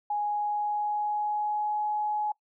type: tone with pitch glide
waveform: sine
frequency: 830.6 to 842.7 Hz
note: G#5 to G#5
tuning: 0 to +25 cents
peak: -26 dBFS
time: 0.1-2.32 s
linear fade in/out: 5 ms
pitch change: +25 cents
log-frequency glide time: 0.23-1.83 s
effects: noise-tail reverb RT60 0.1 s tail -22 dB re dry